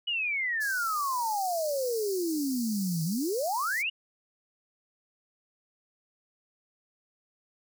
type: exponential two-way sweep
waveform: sine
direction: down then up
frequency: 2960 to 155.56 to 2960 Hz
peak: -27 dBFS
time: 0.07-3.9 s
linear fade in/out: 10 ms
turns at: 3.04 s
type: high-pass noise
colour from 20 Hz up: pink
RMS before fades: -40 dBFS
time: 0.6-3.83 s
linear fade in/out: 20 ms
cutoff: 4400 Hz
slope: 96 dB/octave
effects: none